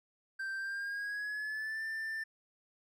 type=tone with pitch glide; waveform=triangle; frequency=1568 to 1780.5 Hz; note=G6 to A6; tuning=0 to +20 cents; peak=-34 dBFS; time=0.39-2.24 s; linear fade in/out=10 ms; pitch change=+220 cents; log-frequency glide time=0.57-1.84 s; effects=none